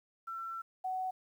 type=tone pair in turn; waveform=sine; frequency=1346 / 747.2 Hz; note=E6 / F#5; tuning=+36 / +17 cents; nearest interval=minor seventh; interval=1019 cents; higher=first; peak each=-38 / -33 dBFS; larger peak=second; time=0.27-0.62 / 0.84-1.11 s; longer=first; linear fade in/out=10 ms; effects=11-bit